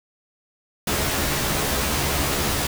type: noise with comb filter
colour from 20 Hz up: pink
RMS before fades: -23 dBFS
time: 0.87-2.67 s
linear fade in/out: 5 ms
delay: 14 ms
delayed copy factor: +0.9
effects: none